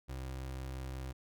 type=tone; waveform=30% pulse; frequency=65.41 Hz; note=C2; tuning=in tune; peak=-37 dBFS; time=0.08-1.13 s; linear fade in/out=20 ms; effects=none